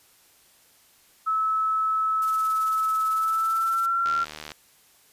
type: tone with pitch glide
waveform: sine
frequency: 1300 to 1371 Hz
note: E6 to F6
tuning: -24 to -32 cents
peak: -21 dBFS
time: 1.26-4.25 s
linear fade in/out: 20 ms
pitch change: +92 cents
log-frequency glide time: 3.12-4.08 s
type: noise with tremolo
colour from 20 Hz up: blue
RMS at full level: -39 dBFS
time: 2.22-3.86 s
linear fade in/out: 0 ms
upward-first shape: sine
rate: 18 Hz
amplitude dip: 55%
type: click train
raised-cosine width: 0.2 ms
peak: -19 dBFS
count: 36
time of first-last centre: 4.06-4.518 s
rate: 76.4 Hz
effects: white hiss -58 dBFS RMS until 5.12 s + resampled to 32000 Hz